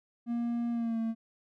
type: tone with pitch glide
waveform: triangle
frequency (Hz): 236.1 to 225.8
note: A#3 to A3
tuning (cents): +22 to +45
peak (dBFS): -27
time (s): 0.26-1.15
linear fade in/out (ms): 50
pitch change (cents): -77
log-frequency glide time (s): 0.71-0.99
effects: none